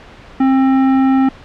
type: tone with tanh clipping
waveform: triangle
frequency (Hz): 265.8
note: C4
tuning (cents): +27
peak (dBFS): -11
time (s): 0.4-1.29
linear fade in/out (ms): 5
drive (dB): 18
effects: pink hiss -38 dBFS RMS until 1.44 s + low-pass 3000 Hz 12 dB/octave